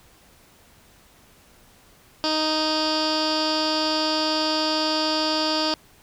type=tone with low-pass filter; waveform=15% pulse; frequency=311.1 Hz; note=D#4; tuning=in tune; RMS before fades=-23 dBFS; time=2.24-5.74 s; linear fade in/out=0 ms; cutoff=4600 Hz; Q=9.4; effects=pink hiss -54 dBFS RMS until 6.02 s